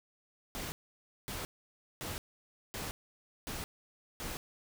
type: noise bursts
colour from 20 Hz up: pink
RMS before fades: -40 dBFS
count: 6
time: 0.55-4.37 s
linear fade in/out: 0 ms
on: 170 ms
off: 560 ms
effects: none